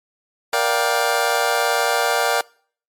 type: chord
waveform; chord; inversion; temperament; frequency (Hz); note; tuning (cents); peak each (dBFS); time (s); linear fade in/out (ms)
25% pulse; G minor seventh; first; just; 470.4 / 588 / 705.6 / 784; Bb4 / D5 / F5 / G5; +16 / +2 / +18 / 0; -19; 0.53-2.41; 2
effects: noise-tail reverb RT60 0.5 s tail -25 dB re dry + MP3 64 kbps